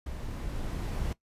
brown noise with level ramp, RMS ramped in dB -38 to -31 dBFS, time 0.06-1.13 s, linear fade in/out 5 ms, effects noise-tail reverb RT60 0.1 s tail -18 dB re dry + resampled to 32000 Hz

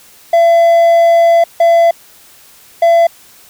triangle tone bursts at uneven times, 675 Hz, E5, 41 cents sharp, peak -3 dBFS, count 3, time 0.33-1.44 / 1.6-1.91 / 2.82-3.07 s, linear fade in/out 5 ms, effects white hiss -42 dBFS RMS until 3.49 s

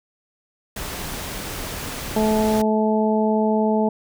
pink noise, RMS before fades -30 dBFS, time 0.76-2.62 s, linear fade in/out 5 ms
harmonic tone, 216.5 Hz, A3, 28 cents flat, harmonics 1 / 2 / 3 / 4, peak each -19 / -22 / -24 / -25 dBFS, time 2.16-3.89 s, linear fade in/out 5 ms
effects none

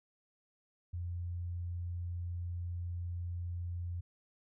sine tone, 87.31 Hz, F2, in tune, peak -36 dBFS, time 0.93-4.01 s, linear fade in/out 10 ms, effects none

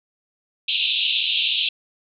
pink band-pass noise, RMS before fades -22 dBFS, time 0.68-1.69 s, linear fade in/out 5 ms, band 2600 to 3900 Hz, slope 96 dB/octave, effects none

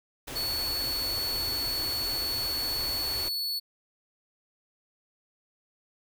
pink band-stop noise, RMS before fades -38 dBFS, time 0.27-3.29 s, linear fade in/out 10 ms, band 140 to 240 Hz, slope 96 dB/octave
45% pulse tone, 4422 Hz, C#8, 5 cents flat, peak -28 dBFS, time 0.35-3.6 s, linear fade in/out 20 ms
effects none

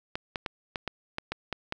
clicks, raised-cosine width 0.3 ms, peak -15 dBFS, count 9, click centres 0.155 / 0.358 / 0.462 / 0.758 / 0.877 / 1.184 / 1.32 / 1.527 / 1.724 s, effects none

